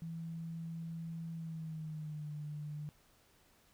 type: tone with pitch glide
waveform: sine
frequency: 164.81 to 149.4 Hz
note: E3 to D3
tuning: 0 to +30 cents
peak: -40 dBFS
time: 0.02-2.89 s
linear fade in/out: 0 ms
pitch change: -170 cents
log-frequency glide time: 1.34-2.3 s
effects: pink hiss -68 dBFS RMS until 3.73 s